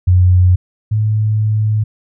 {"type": "tone pair in turn", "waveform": "sine", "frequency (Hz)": [90.7, 107.55], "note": ["F#2", "A2"], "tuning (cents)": [-34, -39], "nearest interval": "minor third", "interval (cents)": 295, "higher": "second", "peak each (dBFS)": [-6, -11], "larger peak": "first", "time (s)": [[0.07, 0.56], [0.91, 1.84]], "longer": "second", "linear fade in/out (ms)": 10, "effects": []}